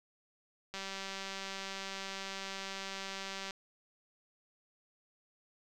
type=click train; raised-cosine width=0.2 ms; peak=-24 dBFS; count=538; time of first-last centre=0.74-3.508 s; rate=194 Hz; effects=none